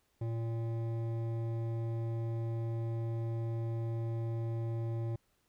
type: tone with hard clipping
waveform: sine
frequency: 114.7 Hz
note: A#2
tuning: 28 cents flat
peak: -35 dBFS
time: 0.21-5.16 s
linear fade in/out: 5 ms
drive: 12 dB
effects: pink hiss -75 dBFS RMS until 5.48 s